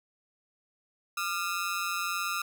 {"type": "ring-modulated tone", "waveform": "sawtooth", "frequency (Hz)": 1294, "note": "E6", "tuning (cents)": -32, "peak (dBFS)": -23, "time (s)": [1.17, 2.42], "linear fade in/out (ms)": 5, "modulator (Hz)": 90.9, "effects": []}